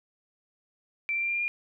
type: tone with pitch steps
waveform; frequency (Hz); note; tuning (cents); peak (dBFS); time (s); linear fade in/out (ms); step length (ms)
sine; 2342 / 2357 / 2372 / 2387 / 2402 / 2418; D7 / D7 / D7 / D7 / D7 / D7; -5 / +6 / +17 / +28 / +38 / +50; -26; 1.09-1.48; 0; 65
effects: none